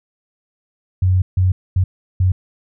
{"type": "tone bursts at uneven times", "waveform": "sine", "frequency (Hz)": 92.5, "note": "F#2", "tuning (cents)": 0, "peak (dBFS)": -11, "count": 4, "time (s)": [[1.02, 1.22], [1.37, 1.52], [1.76, 1.84], [2.2, 2.32]], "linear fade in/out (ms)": 5, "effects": []}